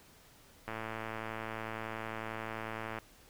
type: click train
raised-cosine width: 0.5 ms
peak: -24 dBFS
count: 257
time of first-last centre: 0.68-2.986 s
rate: 111 Hz
effects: pink hiss -60 dBFS RMS until 3.29 s